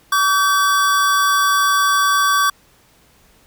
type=tone pair together; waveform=square; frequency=1142.1 / 1548 Hz; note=D6 / G6; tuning=-49 / -22 cents; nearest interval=perfect fourth; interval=527 cents; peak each=-15 / -19 dBFS; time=0.12-2.5 s; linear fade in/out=5 ms; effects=pink hiss -53 dBFS RMS until 3.46 s